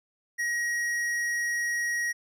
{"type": "tone with tanh clipping", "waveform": "triangle", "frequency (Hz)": 1895, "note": "A#6", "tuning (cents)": 28, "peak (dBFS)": -28, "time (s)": [0.38, 2.13], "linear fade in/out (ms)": 20, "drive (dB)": 16, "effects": []}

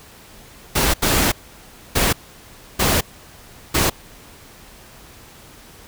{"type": "noise bursts at uneven times", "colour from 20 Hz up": "pink", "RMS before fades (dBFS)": -17, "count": 5, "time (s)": [[0.75, 0.94], [1.02, 1.32], [1.95, 2.13], [2.79, 3.01], [3.74, 3.9]], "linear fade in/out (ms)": 10, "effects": ["pink hiss -44 dBFS RMS until 5.87 s"]}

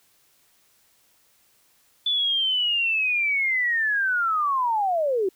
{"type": "linear sweep", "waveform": "sine", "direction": "down", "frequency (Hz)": [3488, 358.8], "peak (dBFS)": -20, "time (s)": [2.06, 5.29], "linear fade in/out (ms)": 5, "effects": ["white hiss -62 dBFS RMS until 5.35 s"]}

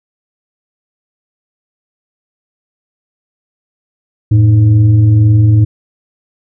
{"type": "tone with frequency modulation", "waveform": "sine", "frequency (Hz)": 110, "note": "A2", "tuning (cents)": 0, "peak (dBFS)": -4, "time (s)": [4.31, 5.65], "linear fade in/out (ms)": 10, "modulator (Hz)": 198, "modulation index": 0.41, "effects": []}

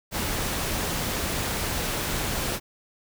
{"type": "noise", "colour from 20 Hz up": "pink", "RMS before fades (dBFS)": -28, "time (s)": [0.11, 2.6], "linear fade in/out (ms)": 50, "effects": []}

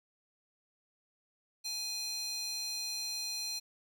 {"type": "tone with high-pass filter", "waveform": "square", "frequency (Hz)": 830.6, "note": "G#5", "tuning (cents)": 0, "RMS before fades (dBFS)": -38, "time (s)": [1.64, 3.6], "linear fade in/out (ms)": 20, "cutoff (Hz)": 4500, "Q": 3.2, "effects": []}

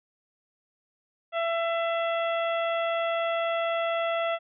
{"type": "harmonic tone", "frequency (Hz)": 669, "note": "E5", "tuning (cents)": 25, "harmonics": [1, 2, 3, 4, 5], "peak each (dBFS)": [-26, -32, -36, -38, -40], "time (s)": [1.32, 4.39], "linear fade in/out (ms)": 50, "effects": []}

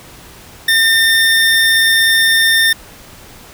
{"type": "tone", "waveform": "25% pulse", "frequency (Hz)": 1809, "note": "A6", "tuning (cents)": 48, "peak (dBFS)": -5, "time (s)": [0.68, 2.73], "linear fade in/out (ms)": 5, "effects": ["pink hiss -38 dBFS RMS until 3.53 s"]}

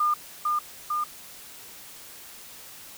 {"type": "tone with echo", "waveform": "sine", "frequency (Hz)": 1209, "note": "D6", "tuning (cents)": 50, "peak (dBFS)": -20, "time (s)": [0, 0.14], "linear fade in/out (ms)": 5, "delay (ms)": 450, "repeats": 2, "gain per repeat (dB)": -2, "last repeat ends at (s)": 1.04, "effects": ["white hiss -45 dBFS RMS until 2.97 s"]}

